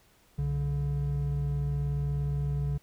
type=tone pair together; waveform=triangle; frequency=63.74 / 143.1 Hz; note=C2 / D3; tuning=-45 / -45 cents; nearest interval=octave + major second; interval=1400 cents; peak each=-31 / -26 dBFS; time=0.38-2.78 s; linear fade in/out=10 ms; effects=pink hiss -63 dBFS RMS until 2.82 s